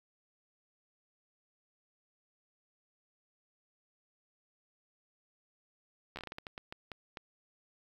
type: slowing click train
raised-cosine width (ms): 0.3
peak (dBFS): -26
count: 13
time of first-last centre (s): 6.16-7.172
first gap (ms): 12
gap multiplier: 1.32
effects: 9-bit